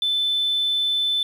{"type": "tone", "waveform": "sine", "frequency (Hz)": 3520, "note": "A7", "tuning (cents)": 0, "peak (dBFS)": -18, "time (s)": [0.02, 1.23], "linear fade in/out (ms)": 2, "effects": ["tanh soft clip ceiling -14 dBFS", "8-bit"]}